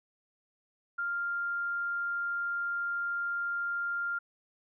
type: tone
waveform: sine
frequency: 1396.9 Hz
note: F6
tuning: in tune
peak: -30 dBFS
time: 0.98-4.19 s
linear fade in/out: 10 ms
effects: none